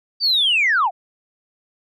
sine linear sweep, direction down, 4699 to 658 Hz, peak -13 dBFS, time 0.2-0.91 s, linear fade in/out 50 ms, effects tanh soft clip ceiling -10 dBFS

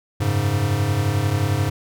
square chord, F# suspended second, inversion none, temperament equal, 92.5 / 103.83 / 138.59 Hz, F#2 / G#2 / C#3, 0 / 0 / 0 cents, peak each -26 / -21 / -25 dBFS, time 0.2-1.7 s, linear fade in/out 10 ms, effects none

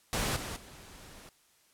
pink noise with level steps, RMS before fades -31 / -39 / -51 dBFS, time 0.13-1.29 s, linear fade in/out 0 ms, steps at 0.36 / 0.56 s, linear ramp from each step 5 ms, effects white hiss -66 dBFS RMS until 1.73 s + low-pass 12000 Hz 12 dB/octave

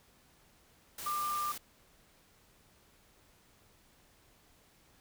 sine tone in noise, 1192 Hz, D6, 25 cents sharp, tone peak -32 dBFS, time 1.06-1.52 s, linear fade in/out 5 ms, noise white, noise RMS -43 dBFS, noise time 0.98-1.58 s, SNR +8 dB, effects pink hiss -65 dBFS RMS until 5 s

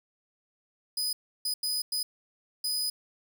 sawtooth tone bursts at uneven times, 4986 Hz, D#8, 3 cents sharp, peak -25 dBFS, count 5, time 0.97-1.13 / 1.45-1.54 / 1.63-1.82 / 1.92-2.03 / 2.64-2.9 s, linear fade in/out 5 ms, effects none

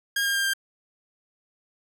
sawtooth tone with pitch steps, 1622 / 1610.8 / 1599.7 / 1588.6 Hz, G#6 / G6 / G6 / G6, -41 / +47 / +35 / +23 cents, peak -19 dBFS, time 0.16-0.536 s, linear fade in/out 5 ms, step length 94 ms, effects none

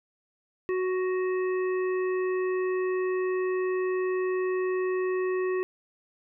harmonic tone with a mistuned harmonic, 370 Hz, F#4, in tune, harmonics 1 / 3 / 5 / 7, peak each -25 / -38 / -39 / -45 dBFS, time 0.69-5.63 s, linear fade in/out 0 ms, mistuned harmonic 5, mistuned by +16 cents, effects none

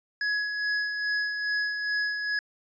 square tone with tremolo, 1680 Hz, G#6, 19 cents sharp, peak -25 dBFS, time 0.21-2.39 s, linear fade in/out 2 ms, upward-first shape sine, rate 2.4 Hz, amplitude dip 45%, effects resampled to 16000 Hz

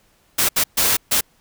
white noise bursts at uneven times, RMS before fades -17 dBFS, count 4, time 0.38-0.49 / 0.56-0.64 / 0.77-0.97 / 1.11-1.21 s, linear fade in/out 10 ms, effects pink hiss -59 dBFS RMS until 1.4 s

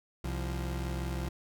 30% pulse tone pair together, 65.6 / 173.62 Hz, C2 / F3, +5 / -10 cents, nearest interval octave + perfect fourth, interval 1685 cents, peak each -31 / -36 dBFS, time 0.24-1.29 s, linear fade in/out 5 ms, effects none

